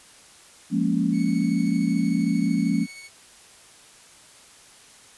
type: chord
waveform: sine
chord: Bb minor seventh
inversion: second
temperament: equal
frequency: 174.61 / 207.7 / 233.1 / 277.2 Hz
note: F3 / Ab3 / Bb3 / Db4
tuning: 0 / 0 / 0 / 0 cents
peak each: -25 dBFS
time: 0.7-2.87 s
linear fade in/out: 50 ms
type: tone with tremolo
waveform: sawtooth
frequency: 2218 Hz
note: C#7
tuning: in tune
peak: -35 dBFS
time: 1.12-3.1 s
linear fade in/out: 50 ms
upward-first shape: triangle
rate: 13 Hz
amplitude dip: 40%
effects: white hiss -50 dBFS RMS until 5.17 s + resampled to 24000 Hz